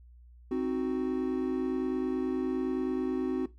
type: chord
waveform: triangle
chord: C diminished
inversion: none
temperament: equal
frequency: 261.6 / 311.1 / 370 Hz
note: C4 / Eb4 / Gb4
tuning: 0 / 0 / 0 cents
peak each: -29 / -34 / -29 dBFS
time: 0.51-3.46 s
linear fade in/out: 5 ms
effects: noise-tail reverb RT60 0.2 s tail -17 dB re dry + added 60 Hz sine -51 dBFS peak until 3.58 s